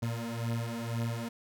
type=beating tone pair; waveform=30% pulse; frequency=115.4 / 117.4 Hz; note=A#2 / A#2; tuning=-17 / +13 cents; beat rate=2 Hz; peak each=-32 / -33 dBFS; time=0.02-1.29 s; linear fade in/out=10 ms; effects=none